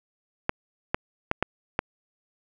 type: clicks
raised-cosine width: 0.5 ms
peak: -7 dBFS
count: 5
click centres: 0.494 / 0.945 / 1.314 / 1.426 / 1.791 s
effects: none